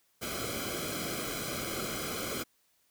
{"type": "noise with comb filter", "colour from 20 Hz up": "pink", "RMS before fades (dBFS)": -36, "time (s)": [0.21, 2.44], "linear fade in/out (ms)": 20, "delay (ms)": 1.1, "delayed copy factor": -1, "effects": ["white hiss -71 dBFS RMS until 2.9 s"]}